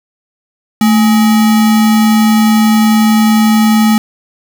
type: tone with sample-and-hold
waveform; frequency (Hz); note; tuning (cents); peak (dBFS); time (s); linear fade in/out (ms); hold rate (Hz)
sine; 219.4; A3; -5; -5; 0.81-3.98; 2; 1050
effects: none